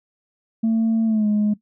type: tone with pitch glide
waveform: sine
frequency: 224.7 to 209.7 Hz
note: A3 to G#3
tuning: +37 to +17 cents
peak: -14 dBFS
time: 0.63-1.54 s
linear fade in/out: 10 ms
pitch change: -120 cents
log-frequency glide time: 1.05-1.27 s
effects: noise-tail reverb RT60 0.1 s tail -17 dB re dry + tanh soft clip ceiling -14 dBFS